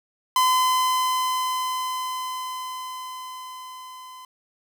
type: tone with level ramp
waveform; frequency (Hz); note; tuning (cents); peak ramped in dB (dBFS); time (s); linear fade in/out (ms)
45% pulse; 1021; C6; -43; -16 to -40; 0.36-4.25; 2
effects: none